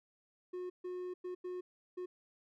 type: tone bursts at uneven times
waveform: triangle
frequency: 362.2 Hz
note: F#4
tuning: 37 cents flat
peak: -37 dBFS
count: 5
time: 0.53-0.7 / 0.84-1.14 / 1.24-1.35 / 1.44-1.61 / 1.97-2.06 s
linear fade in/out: 10 ms
effects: none